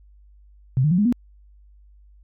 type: tone with pitch steps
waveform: sine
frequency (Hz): 130 / 151.94 / 177.59 / 207.6 / 242.6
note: C3 / D#3 / F3 / G#3 / B3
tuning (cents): -11 / -41 / +29 / 0 / -31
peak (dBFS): -15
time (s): 0.77-1.125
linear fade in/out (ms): 0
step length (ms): 71
effects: added 50 Hz sine -48 dBFS peak until 2.23 s